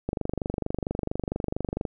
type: click train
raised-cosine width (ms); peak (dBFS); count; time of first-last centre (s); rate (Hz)
2; -14; 44; 0.09-1.852; 24.4
effects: none